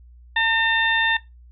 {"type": "harmonic tone with a mistuned harmonic", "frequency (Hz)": 900, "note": "A5", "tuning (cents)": 39, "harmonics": [1, 2, 3, 4], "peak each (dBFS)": [-24, -19, -29, -25], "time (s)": [0.36, 1.17], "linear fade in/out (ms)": 5, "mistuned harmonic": 2, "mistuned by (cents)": 15, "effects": ["noise-tail reverb RT60 0.2 s tail -18 dB re dry", "added 60 Hz sine -44 dBFS peak until 1.51 s"]}